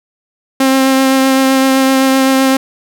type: tone with vibrato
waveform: sawtooth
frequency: 265.9 Hz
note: C4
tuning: 28 cents sharp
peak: -4 dBFS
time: 0.6-2.57 s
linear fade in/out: 5 ms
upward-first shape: triangle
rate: 7.8 Hz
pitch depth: 15 cents each way
effects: none